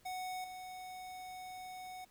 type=tone with level steps; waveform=square; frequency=740 Hz; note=F#5; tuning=in tune; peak=-40 / -46 dBFS; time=0.05-2.05 s; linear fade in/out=10 ms; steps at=0.44 s; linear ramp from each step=2 ms; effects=pink hiss -67 dBFS RMS until 2.1 s